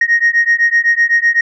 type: beating tone pair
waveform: sine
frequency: 1864.7 / 1872.6 Hz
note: A#6 / A#6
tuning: 0 / +7 cents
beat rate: 7.9 Hz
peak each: -11 dBFS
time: 0.01-1.41 s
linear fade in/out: 5 ms
effects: tanh soft clip ceiling -4 dBFS